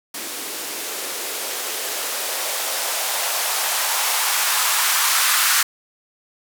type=noise with band-pass filter sweep; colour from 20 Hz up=violet; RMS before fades=-22 dBFS; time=0.14-5.63 s; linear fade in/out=5 ms; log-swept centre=290 to 1300 Hz; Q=1.9; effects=none